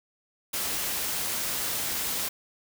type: noise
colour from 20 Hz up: white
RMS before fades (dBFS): -30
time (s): 0.53-2.29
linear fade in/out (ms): 10
effects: none